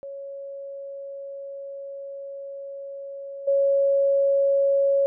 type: tone with level steps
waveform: sine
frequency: 554.4 Hz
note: C#5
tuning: in tune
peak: -33 / -17 dBFS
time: 0.03-5.06 s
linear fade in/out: 0 ms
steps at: 3.47 s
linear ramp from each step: 10 ms
effects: none